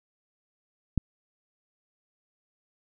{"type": "click", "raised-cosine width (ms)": 5, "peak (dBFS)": -11, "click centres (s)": 0.977, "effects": []}